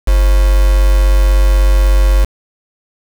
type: tone with quantisation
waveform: sine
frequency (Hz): 48.16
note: G1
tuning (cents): -30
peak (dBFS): -6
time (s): 0.07-2.25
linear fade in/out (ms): 10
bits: 3
effects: none